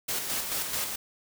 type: noise with tremolo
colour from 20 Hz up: white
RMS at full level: -30 dBFS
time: 0.08-0.96 s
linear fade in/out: 10 ms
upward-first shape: square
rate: 4.6 Hz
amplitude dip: 40%
effects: none

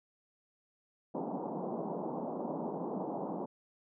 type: band-pass noise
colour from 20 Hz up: pink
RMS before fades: -38 dBFS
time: 1.14-3.46 s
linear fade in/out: 10 ms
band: 170 to 960 Hz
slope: 48 dB/octave
effects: none

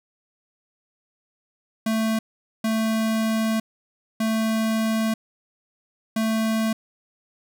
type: tone bursts at uneven times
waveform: square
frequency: 221.6 Hz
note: A3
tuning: 13 cents sharp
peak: -21 dBFS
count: 4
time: 1.86-2.19 / 2.64-3.6 / 4.2-5.14 / 6.16-6.73 s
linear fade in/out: 5 ms
effects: none

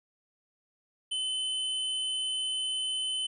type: tone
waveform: square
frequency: 3042 Hz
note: F#7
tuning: 47 cents sharp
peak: -30 dBFS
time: 1.11-3.27 s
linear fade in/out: 10 ms
effects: resampled to 24000 Hz

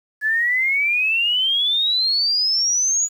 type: exponential sweep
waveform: sine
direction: up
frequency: 1700 to 6920 Hz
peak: -16 dBFS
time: 0.21-3.09 s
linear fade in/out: 50 ms
effects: 8-bit

